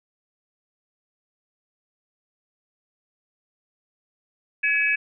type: tone cluster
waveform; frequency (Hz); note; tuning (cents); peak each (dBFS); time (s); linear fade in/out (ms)
sine; 1690 / 2291 / 2574; G#6 / D7 / E7; +30 / -44 / -42; -23 / -25 / -22; 4.63-4.96; 10
effects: none